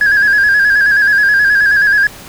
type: tone with vibrato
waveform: sine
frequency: 1643 Hz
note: G#6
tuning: 19 cents flat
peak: -5 dBFS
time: 0.01-2.07 s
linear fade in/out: 2 ms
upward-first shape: square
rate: 9.4 Hz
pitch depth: 48 cents each way
effects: tanh soft clip ceiling -5 dBFS + pink hiss -33 dBFS RMS until 2.28 s